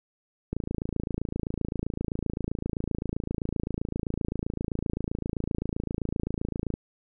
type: click train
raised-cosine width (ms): 3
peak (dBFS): -16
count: 173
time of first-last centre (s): 0.53-6.739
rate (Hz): 27.7
effects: none